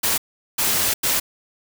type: noise bursts at uneven times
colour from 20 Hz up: white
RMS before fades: -20 dBFS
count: 3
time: 0.03-0.18 / 0.58-0.94 / 1.03-1.2 s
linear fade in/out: 10 ms
effects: none